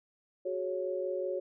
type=chord; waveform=sine; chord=F# suspended second; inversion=none; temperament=equal; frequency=370 / 415.3 / 554.4 Hz; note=F#4 / G#4 / C#5; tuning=0 / 0 / 0 cents; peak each=-35 / -40 / -34 dBFS; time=0.45-1.4 s; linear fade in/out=10 ms; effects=none